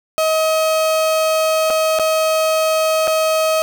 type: tone with dropouts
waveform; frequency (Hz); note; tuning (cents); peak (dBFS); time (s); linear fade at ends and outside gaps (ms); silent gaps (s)
35% pulse; 634; D#5; +32; -12; 0.18-3.62; 0; 1.701-1.705 / 1.988-1.996 / 3.073-3.078
effects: none